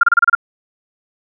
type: tone bursts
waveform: sine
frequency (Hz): 1396.9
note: F6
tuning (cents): 0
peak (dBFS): -6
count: 7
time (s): 0.01-0.351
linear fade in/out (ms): 5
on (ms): 23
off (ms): 30
effects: none